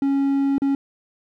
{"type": "tone with dropouts", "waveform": "triangle", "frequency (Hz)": 276.2, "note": "C#4", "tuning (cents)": -6, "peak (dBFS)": -15, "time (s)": [0.02, 0.75], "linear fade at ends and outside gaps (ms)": 2, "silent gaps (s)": [0.582, 0.619], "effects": []}